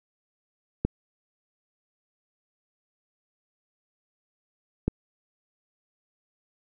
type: clicks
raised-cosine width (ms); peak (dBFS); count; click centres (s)
3; -10 / -10; 2; 0.85 / 4.88
effects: none